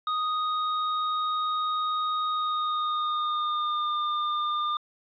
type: tone with pitch glide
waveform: square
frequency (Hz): 1244.5 to 1203.5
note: D#6 to D6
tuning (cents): 0 to +42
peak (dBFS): -26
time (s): 0.07-4.77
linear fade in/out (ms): 2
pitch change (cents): -58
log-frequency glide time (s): 2.31-3.97
effects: resampled to 11025 Hz + 10-bit